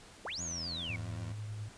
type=linear two-way sweep; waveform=sine; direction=up then down; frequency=314.3 to 6880 to 2149 Hz; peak=-37 dBFS; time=0.25-0.96 s; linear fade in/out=2 ms; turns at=0.42 s
type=tone with vibrato; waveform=20% pulse; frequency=84.4 Hz; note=E2; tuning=41 cents sharp; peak=-38 dBFS; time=0.38-1.32 s; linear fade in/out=5 ms; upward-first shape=sine; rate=7.6 Hz; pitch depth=72 cents each way
type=tone with tremolo; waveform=sine; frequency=105.9 Hz; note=G#2; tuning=34 cents sharp; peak=-37 dBFS; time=0.89-1.69 s; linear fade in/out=10 ms; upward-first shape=sine; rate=10 Hz; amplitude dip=25%
effects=pink hiss -55 dBFS RMS until 1.77 s + resampled to 22050 Hz